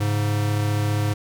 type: tone pair together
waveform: square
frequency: 104.11 / 139.1 Hz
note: G#2 / C#3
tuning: +5 / +6 cents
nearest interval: perfect fourth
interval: 501 cents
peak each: -21 / -29 dBFS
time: 0-1.14 s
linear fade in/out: 10 ms
effects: none